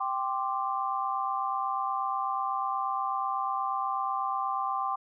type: chord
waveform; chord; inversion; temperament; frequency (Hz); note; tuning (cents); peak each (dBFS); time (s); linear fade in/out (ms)
sine; G suspended fourth; none; equal; 784 / 1046.5 / 1174.7; G5 / C6 / D6; 0 / 0 / 0; -32; 0-4.96; 10
effects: none